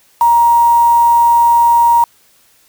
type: tone with quantisation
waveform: sine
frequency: 940 Hz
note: A#5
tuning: 14 cents sharp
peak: -6 dBFS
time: 0.21-2.04 s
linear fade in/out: 2 ms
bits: 4
effects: white hiss -51 dBFS RMS until 2.68 s